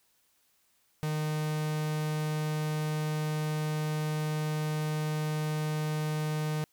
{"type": "tone", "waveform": "45% pulse", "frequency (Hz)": 153.5, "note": "D#3", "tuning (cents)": -23, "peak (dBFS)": -29, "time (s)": [1.03, 6.64], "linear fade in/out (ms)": 0, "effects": ["white hiss -70 dBFS RMS until 6.72 s"]}